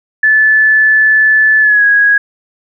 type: tone with pitch glide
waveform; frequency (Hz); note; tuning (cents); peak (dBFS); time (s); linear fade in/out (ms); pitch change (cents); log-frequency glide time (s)
sine; 1739 to 1656.6; A6 to G#6; -21 to -5; -5; 0.23-2.18; 5; -84; 1.6-1.84
effects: none